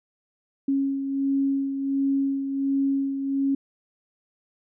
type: beating tone pair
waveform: sine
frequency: 274.1 / 275.5 Hz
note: C#4 / C#4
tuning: -19 / -11 cents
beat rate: 1.4 Hz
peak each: -22 / -31 dBFS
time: 0.68-3.55 s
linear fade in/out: 5 ms
effects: none